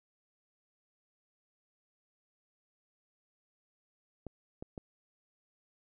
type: clicks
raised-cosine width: 2 ms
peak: -28 dBFS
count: 3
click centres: 4.267 / 4.625 / 4.778 s
effects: none